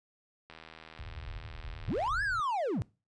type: click train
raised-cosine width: 0.3 ms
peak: -32 dBFS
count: 127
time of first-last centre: 0.5-2.077 s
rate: 79.9 Hz
type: low-pass noise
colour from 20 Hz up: pink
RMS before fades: -43 dBFS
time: 0.99-2.4 s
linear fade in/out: 0 ms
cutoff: 120 Hz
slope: 48 dB/octave
type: linear two-way sweep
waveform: triangle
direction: up then down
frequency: 75.7 to 1727 to 75.7 Hz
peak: -27 dBFS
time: 1.88-2.82 s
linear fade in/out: 0 ms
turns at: 2.23 s
effects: noise-tail reverb RT60 0.3 s tail -21 dB re dry + resampled to 22050 Hz